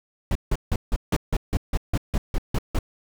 brown noise bursts, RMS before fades -21 dBFS, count 13, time 0.31-2.789 s, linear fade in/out 2 ms, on 43 ms, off 160 ms, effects none

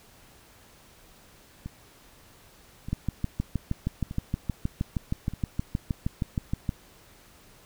two click trains, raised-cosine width 5 ms, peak -23 / -14 dBFS, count 4 / 25, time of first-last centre 1.66-5.336 / 2.93-6.692 s, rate 0.816 / 6.38 Hz, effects pink hiss -55 dBFS RMS until 7.65 s

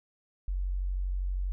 sine tone, 46.25 Hz, F#1, in tune, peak -28 dBFS, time 0.48-1.52 s, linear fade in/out 0 ms, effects none

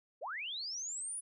sine linear sweep, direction up, 421.2 to 10050 Hz, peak -38 dBFS, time 0.21-1.21 s, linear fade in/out 20 ms, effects none

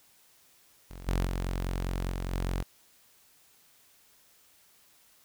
sawtooth tone with level steps, 44.93 Hz, F1, 50 cents sharp, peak -38 / -22 / -26 / -28 / -25 dBFS, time 0.9-2.63 s, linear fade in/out 10 ms, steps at 1.07 / 1.26 / 2.11 / 2.32 s, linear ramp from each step 5 ms, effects white hiss -62 dBFS RMS until 5.24 s

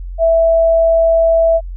sine tone, 659 Hz, E5, 1 cent flat, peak -8 dBFS, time 0.18-1.61 s, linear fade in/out 50 ms, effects added 44 Hz sine -23 dBFS peak until 1.76 s

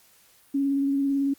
sine tone with vibrato, 277.2 Hz, C#4, in tune, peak -21 dBFS, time 0.54-1.34 s, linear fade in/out 10 ms, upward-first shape sine, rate 18 Hz, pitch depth 20 cents each way, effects white hiss -58 dBFS RMS until 1.38 s + Opus 48 kbps

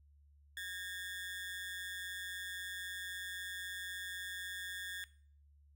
30% pulse ring-modulated tone, 1729 Hz, A6, 31 cents flat, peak -36 dBFS, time 0.57-5.04 s, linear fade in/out 0 ms, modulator 91.9 Hz, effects noise-tail reverb RT60 0.5 s tail -19 dB re dry + added 72 Hz sine -62 dBFS peak until 5.75 s

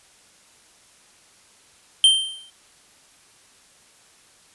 square tone with exponential decay, 3136 Hz, G7, in tune, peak -9 dBFS, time 2.04-2.5 s, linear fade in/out 1 ms, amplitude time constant 100 ms, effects white hiss -54 dBFS RMS until 4.54 s + resampled to 24000 Hz

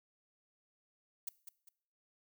violet noise with echo, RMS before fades -39 dBFS, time 1.27-1.29 s, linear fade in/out 5 ms, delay 200 ms, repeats 2, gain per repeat -9 dB, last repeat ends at 1.69 s, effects noise-tail reverb RT60 0.6 s tail -21 dB re dry

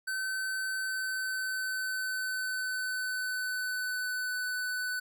square tone with pitch glide, 1530 to 1498.5 Hz, G6 to F#6, -42 to +22 cents, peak -32 dBFS, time 0.07-5 s, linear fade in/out 10 ms, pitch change -36 cents, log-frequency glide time 0.84-4.38 s, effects none

